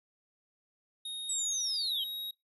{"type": "tone with pitch glide", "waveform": "square", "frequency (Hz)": [3729, 3796], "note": ["A#7", "A#7"], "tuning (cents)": [0, 31], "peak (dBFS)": -37, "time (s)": [1.05, 2.31], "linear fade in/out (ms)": 5, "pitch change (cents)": 31, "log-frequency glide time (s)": [1.83, 2]}
{"type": "linear sweep", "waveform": "sine", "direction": "down", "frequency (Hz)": [8000, 3026], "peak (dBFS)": -31, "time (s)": [1.29, 2.04], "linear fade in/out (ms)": 5}
{"effects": ["noise-tail reverb RT60 0.2 s tail -22 dB re dry"]}